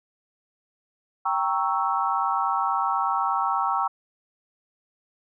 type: chord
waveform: sine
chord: G diminished seventh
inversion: none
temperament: equal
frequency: 784 / 932.3 / 1108.7 / 1318.5 Hz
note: G5 / Bb5 / Db6 / Fb6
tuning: 0 / 0 / 0 / 0 cents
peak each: -27 dBFS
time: 1.25-3.88 s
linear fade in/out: 10 ms
effects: none